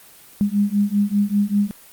sine beating tone pair, 201.4 / 206.5 Hz, G3 / G#3, +47 / -10 cents, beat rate 5.1 Hz, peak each -19 dBFS, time 0.41-1.71 s, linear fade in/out 0 ms, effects white hiss -46 dBFS RMS until 1.92 s + Opus 32 kbps

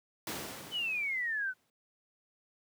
pink noise with exponential decay, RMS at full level -36 dBFS, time 0.27-1.7 s, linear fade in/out 2 ms, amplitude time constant 310 ms
sine exponential sweep, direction down, 3063 to 1476 Hz, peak -31 dBFS, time 0.71-1.54 s, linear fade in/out 50 ms
effects high-pass 150 Hz 12 dB/octave

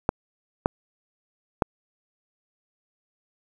clicks, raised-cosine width 1 ms, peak -5 dBFS, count 3, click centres 0.091 / 0.659 / 1.622 s, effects 7-bit

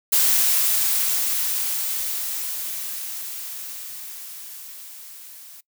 blue noise with level ramp, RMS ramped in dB -17 to -43 dBFS, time 0.12-5.61 s, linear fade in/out 10 ms, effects noise-tail reverb RT60 0.1 s tail -22 dB re dry

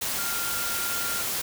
sine tone in noise, 1396.9 Hz, F6, in tune, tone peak -33 dBFS, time 0.18-1.22 s, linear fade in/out 10 ms, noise white, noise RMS -29 dBFS, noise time 0.01-1.42 s, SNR -7 dB, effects none

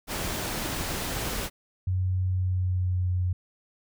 pink noise, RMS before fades -31 dBFS, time 0.07-1.5 s, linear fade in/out 50 ms
sine tone with pitch glide, 92.5 to 90.6 Hz, F#2 to F#2, 0 to -36 cents, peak -23 dBFS, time 1.87-3.33 s, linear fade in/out 5 ms, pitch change -36 cents, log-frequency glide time 2.3-3.11 s
effects none

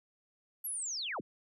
sine linear sweep, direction down, 11840 to 49 Hz, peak -35 dBFS, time 0.64-1.21 s, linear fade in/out 10 ms, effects none

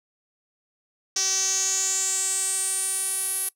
sawtooth tone with band-pass filter sweep, 382.8 Hz, G4, 41 cents flat, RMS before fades -25 dBFS, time 1.16-3.49 s, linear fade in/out 5 ms, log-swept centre 5800 to 11000 Hz, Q 7.4, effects noise-tail reverb RT60 0.1 s tail -21 dB re dry

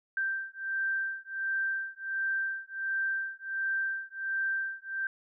sine beating tone pair, 1568 / 1569.4 Hz, G6 / G6, 0 / +2 cents, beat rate 1.4 Hz, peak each -33 / -33 dBFS, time 0.17-5.07 s, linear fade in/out 2 ms, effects none

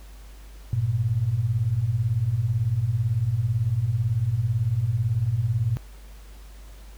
sine beating tone pair, 100.6 / 118.6 Hz, G2 / A#2, +45 / +30 cents, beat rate 18 Hz, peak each -26 / -22 dBFS, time 0.73-5.77 s, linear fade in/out 0 ms, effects added 50 Hz sine -41 dBFS peak until 6.97 s + pink hiss -53 dBFS RMS until 6.97 s

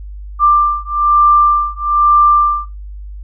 sine beating tone pair, 1184 / 1185.1 Hz, D6 / D6, +14 / +15 cents, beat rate 1.1 Hz, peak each -11 dBFS, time 0.39-2.69 s, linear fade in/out 50 ms, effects noise-tail reverb RT60 0.2 s tail -21 dB re dry + added 50 Hz sine -26 dBFS peak until 3.23 s

